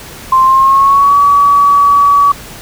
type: tone with pitch glide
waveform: sine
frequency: 1050 to 1138.4 Hz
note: C6 to C#6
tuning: +6 to +46 cents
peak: -4 dBFS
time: 0.32-2.32 s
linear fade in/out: 5 ms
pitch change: +140 cents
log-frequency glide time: 0.44-1.16 s
effects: pink hiss -30 dBFS RMS until 2.61 s